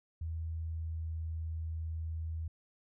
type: tone with pitch glide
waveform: sine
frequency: 81.2 to 80.73 Hz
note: E2 to E2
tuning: -26 to -36 cents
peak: -35 dBFS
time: 0.21-2.48 s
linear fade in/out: 5 ms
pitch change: -10 cents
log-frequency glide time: 0.56-1.12 s
effects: none